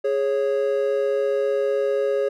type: tone pair together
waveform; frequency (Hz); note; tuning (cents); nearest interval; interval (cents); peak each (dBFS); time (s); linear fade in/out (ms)
triangle; 415.3 / 550.5; G#4 / C#5; 0 / -12; perfect fourth; 488; -20; 0.04-2.29; 10
effects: none